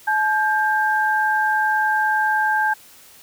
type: tone pair together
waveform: sine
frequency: 859 / 1589.1 Hz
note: A5 / G6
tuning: -42 / +23 cents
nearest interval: major seventh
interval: 1065 cents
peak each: -19 dBFS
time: 0.07-2.74 s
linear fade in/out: 10 ms
effects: white hiss -47 dBFS RMS until 3.22 s